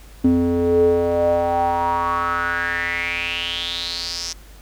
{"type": "tone with band-pass filter sweep", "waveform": "square", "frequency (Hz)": 86, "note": "F2", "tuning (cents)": -26, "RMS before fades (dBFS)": -20, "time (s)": [0.24, 4.33], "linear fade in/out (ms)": 5, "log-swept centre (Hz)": [280, 5700], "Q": 6.5, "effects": ["added 50 Hz sine -41 dBFS peak until 4.61 s", "pink hiss -48 dBFS RMS until 4.61 s"]}